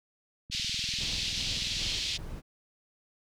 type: click train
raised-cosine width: 5 ms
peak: -32 dBFS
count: 29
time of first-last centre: 0.5-1.866 s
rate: 20.5 Hz
type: band-pass noise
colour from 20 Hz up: white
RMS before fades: -33 dBFS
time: 0.51-2.18 s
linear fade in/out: 20 ms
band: 2800 to 4800 Hz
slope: 24 dB/octave
type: noise with tremolo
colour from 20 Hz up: brown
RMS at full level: -40 dBFS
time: 0.99-2.42 s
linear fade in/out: 20 ms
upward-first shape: square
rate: 2.5 Hz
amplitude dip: 45%
effects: none